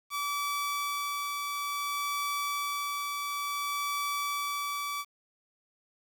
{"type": "tone with tremolo", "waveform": "sawtooth", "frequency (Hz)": 1152, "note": "D6", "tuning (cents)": -34, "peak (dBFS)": -26, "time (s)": [0.1, 5.05], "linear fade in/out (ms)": 50, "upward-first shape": "sine", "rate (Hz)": 0.57, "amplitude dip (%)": 25, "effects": ["9-bit"]}